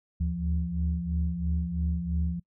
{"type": "tone cluster", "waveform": "sine", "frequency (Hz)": [73.9, 76.9, 172.7], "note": ["D2", "D#2", "F3"], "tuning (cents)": [11, -20, -19], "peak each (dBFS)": -30, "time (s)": [0.2, 2.4], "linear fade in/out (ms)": 10, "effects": ["noise-tail reverb RT60 0.1 s tail -26 dB re dry", "tanh soft clip ceiling -16 dBFS"]}